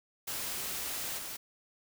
white noise with level steps, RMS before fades -37 / -41 dBFS, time 0.27-1.37 s, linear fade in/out 10 ms, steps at 1.17 s, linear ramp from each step 20 ms, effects none

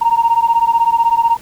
sine beating tone pair, 919 / 935 Hz, A#5 / A#5, -25 / +5 cents, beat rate 16 Hz, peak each -12 dBFS, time 0.01-1.37 s, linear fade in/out 10 ms, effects tanh soft clip ceiling -4 dBFS + pink hiss -41 dBFS RMS until 1.41 s

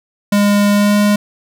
square tone with pitch glide, 204.2 to 206.5 Hz, G#3 to G#3, -29 to -10 cents, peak -10 dBFS, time 0.32-1.16 s, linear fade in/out 5 ms, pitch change +19 cents, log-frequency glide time 0.71-0.97 s, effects none

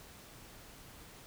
silence, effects pink hiss -54 dBFS RMS until 1.26 s

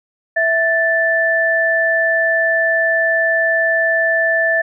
sine tone pair together, 657.4 / 1760 Hz, E5 / A6, -5 / 0 cents, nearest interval octave + perfect fourth, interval 1705 cents, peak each -17 / -14 dBFS, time 0.36-4.62 s, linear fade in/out 10 ms, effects none

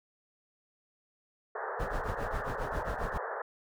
pink band-pass noise, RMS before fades -37 dBFS, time 1.55-3.42 s, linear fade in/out 5 ms, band 400 to 1800 Hz, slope 96 dB/octave
brown noise with tremolo, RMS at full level -33 dBFS, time 1.79-3.18 s, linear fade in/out 10 ms, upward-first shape triangle, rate 7.4 Hz, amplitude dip 100%
effects none

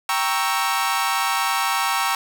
sawtooth chord, G diminished seventh, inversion none, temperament equal, 784 / 932.3 / 1108.7 / 1318.5 Hz, G5 / Bb5 / Db6 / Fb6, 0 / 0 / 0 / 0 cents, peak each -22 / -21 / -21 / -22 dBFS, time 0.09-2.15 s, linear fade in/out 2 ms, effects none

